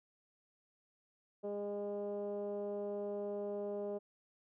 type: tone with low-pass filter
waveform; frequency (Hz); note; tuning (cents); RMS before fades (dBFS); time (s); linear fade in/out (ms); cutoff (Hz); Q
10% pulse; 204.1; G#3; -30; -40; 1.43-3.99; 20; 510; 9.7
effects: none